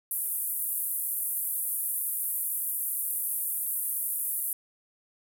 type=band-pass noise; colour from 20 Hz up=pink; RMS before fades=-31 dBFS; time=0.11-4.53 s; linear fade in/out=2 ms; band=10000 to 15000 Hz; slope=48 dB/octave; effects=none